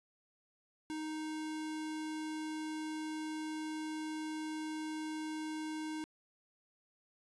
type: tone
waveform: square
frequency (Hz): 311.1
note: D#4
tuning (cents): 0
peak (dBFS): -39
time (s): 0.9-6.04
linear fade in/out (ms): 0
effects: resampled to 24000 Hz